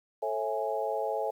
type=chord; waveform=sine; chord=A major seventh; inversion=none; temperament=equal with one note detuned; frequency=440 / 544.5 / 659.3 / 830.6 Hz; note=A4 / C#5 / E5 / G#5; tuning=0 / -31 / 0 / 0 cents; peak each=-34 dBFS; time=0.22-1.31 s; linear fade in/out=10 ms; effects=10-bit